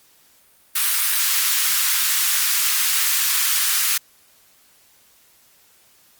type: high-pass noise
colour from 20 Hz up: white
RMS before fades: -19 dBFS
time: 0.75-3.98 s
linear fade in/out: 10 ms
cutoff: 1200 Hz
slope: 24 dB/octave
effects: white hiss -55 dBFS RMS until 6.19 s + Opus 48 kbps